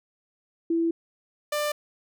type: tone pair in turn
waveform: sine / sawtooth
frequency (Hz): 332.4 / 594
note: E4 / D5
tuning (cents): +15 / +20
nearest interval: minor seventh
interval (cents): 1005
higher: second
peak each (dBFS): -21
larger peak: neither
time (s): 0.7-0.91 / 1.52-1.72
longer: first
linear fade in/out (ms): 5
effects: none